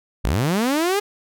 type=linear sweep; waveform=sawtooth; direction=up; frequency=37.93 to 419.7 Hz; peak=-14 dBFS; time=0.24-1 s; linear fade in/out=10 ms; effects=none